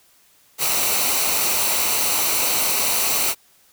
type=noise with comb filter; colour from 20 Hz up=white; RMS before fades=-20 dBFS; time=0.58-3.35 s; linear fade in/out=50 ms; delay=0.59 ms; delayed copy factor=-0.55; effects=white hiss -56 dBFS RMS until 3.72 s